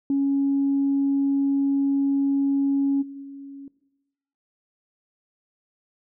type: tone with level steps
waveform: sine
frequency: 277.2 Hz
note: C#4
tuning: in tune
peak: -18 / -37 dBFS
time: 0.1-3.68 s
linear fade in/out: 2 ms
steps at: 3.01 s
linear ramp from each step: 20 ms
effects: noise-tail reverb RT60 1.0 s tail -19 dB re dry + tanh soft clip ceiling -14 dBFS